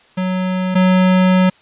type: tone pair in turn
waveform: square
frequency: 185 / 185 Hz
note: F#3 / F#3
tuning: 0 / 0 cents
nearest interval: unison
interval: 0 cents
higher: neither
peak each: -17 / -10 dBFS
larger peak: second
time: 0.17-0.75 / 0.75-1.5 s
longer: second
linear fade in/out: 10 ms
effects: white hiss -50 dBFS RMS until 1.61 s + resampled to 8000 Hz